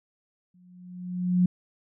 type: tone with exponential growth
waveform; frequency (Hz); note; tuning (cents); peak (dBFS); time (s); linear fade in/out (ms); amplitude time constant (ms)
sine; 180; F#3; -47; -16; 0.54-1.46; 5; 200
effects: none